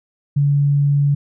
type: tone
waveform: sine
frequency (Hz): 142.8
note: D3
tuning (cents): -48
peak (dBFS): -12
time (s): 0.36-1.15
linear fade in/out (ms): 10
effects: none